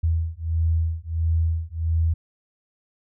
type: beating tone pair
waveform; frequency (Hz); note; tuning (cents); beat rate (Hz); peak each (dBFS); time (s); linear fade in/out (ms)
sine; 81.1 / 82.6; E2 / E2; -28 / +4; 1.5; -23; 0.03-2.14; 10
effects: none